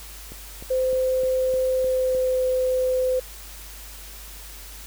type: click train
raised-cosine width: 2 ms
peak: -26 dBFS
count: 7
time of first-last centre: 0.32-2.149 s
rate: 3.28 Hz
type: tone with pitch glide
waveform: sine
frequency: 516 to 511.5 Hz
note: C5 to C5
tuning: -24 to -39 cents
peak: -19 dBFS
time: 0.7-3.2 s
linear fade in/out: 10 ms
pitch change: -15 cents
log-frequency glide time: 1.8-2.41 s
effects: added 50 Hz sine -41 dBFS peak until 4.86 s + white hiss -42 dBFS RMS until 4.86 s